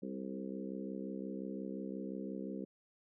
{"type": "harmonic tone with a mistuned harmonic", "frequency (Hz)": 65.7, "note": "C2", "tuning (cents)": 8, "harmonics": [3, 4, 5, 6, 7, 8], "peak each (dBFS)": [-43, -45, -47, -49, -50, -51], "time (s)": [0.02, 2.65], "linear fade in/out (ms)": 10, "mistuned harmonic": 7, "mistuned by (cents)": -16, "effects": []}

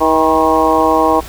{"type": "harmonic tone with a mistuned harmonic", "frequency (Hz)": 159.5, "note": "D#3", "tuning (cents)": 43, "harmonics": [2, 3, 4, 5, 6, 7], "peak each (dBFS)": [-16, -16, -16, -16, -16, -16], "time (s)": [0, 1.21], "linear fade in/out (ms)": 20, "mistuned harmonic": 7, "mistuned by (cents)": -51, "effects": ["added 60 Hz sine -31 dBFS peak until 1.28 s", "pink hiss -33 dBFS RMS until 1.28 s"]}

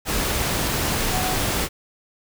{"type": "tone in noise", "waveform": "sine", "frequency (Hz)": 740, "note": "F#5", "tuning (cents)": 0, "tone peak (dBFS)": -26, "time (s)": [1.11, 1.37], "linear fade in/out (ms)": 50, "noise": "pink", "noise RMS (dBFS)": -23, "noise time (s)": [0.05, 1.69], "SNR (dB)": -6, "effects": []}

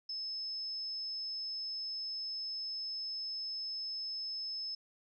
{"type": "tone", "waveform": "sine", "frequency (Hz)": 5220, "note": "E8", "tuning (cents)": -18, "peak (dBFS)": -37, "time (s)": [0.09, 4.75], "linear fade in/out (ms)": 5, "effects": []}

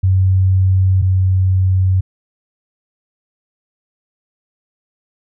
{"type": "tone pair in turn", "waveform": "sine", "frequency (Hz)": [94.2, 93.67], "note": ["F#2", "F#2"], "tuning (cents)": [32, 22], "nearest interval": "unison", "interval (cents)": 10, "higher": "first", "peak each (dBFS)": [-9, -10], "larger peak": "first", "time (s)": [[0.03, 1.02], [1.02, 2.01]], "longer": "neither", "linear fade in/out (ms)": 10, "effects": []}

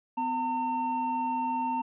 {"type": "tone pair together", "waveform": "triangle", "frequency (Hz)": [253.2, 908.6], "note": ["B3", "A#5"], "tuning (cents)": [43, -45], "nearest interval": "octave + minor seventh", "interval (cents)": 2212, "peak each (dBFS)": [-32, -26], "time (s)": [0.17, 1.82], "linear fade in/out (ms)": 10, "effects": ["resampled to 8000 Hz"]}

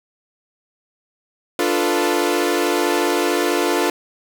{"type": "chord", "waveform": "sawtooth", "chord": "B half-diminished seventh", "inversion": "first", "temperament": "equal", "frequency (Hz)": [293.7, 349.2, 440, 493.9], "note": ["D4", "F4", "A4", "B4"], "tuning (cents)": [0, 0, 0, 0], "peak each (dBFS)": [-19, -16, -19, -21], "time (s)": [1.59, 3.9], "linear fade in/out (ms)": 2, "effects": []}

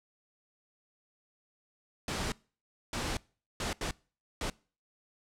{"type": "noise bursts at uneven times", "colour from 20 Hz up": "pink", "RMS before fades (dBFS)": -34, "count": 5, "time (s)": [[2.08, 2.32], [2.93, 3.17], [3.6, 3.73], [3.81, 3.91], [4.41, 4.5]], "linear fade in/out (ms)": 2, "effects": ["noise-tail reverb RT60 0.4 s tail -24 dB re dry", "low-pass 8000 Hz 12 dB/octave"]}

